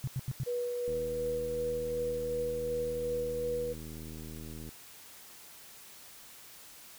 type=tone bursts; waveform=sine; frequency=130.81 Hz; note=C3; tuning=in tune; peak=-30 dBFS; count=4; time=0.04-0.434 s; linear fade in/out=0 ms; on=34 ms; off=86 ms
type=tone with tremolo; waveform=sine; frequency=486.4 Hz; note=B4; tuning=26 cents flat; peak=-30 dBFS; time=0.46-3.74 s; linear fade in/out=20 ms; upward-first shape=sine; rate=2.7 Hz; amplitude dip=25%
type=click train; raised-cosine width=3 ms; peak=-33 dBFS; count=302; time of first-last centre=0.88-4.69 s; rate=79 Hz
effects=white hiss -52 dBFS RMS until 6.98 s